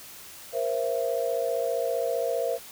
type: tone cluster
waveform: sine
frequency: 473.8 / 529 / 668 Hz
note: A#4 / C5 / E5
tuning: +28 / +19 / +23 cents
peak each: -29 dBFS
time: 0.52-2.59 s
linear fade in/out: 50 ms
effects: white hiss -45 dBFS RMS until 2.71 s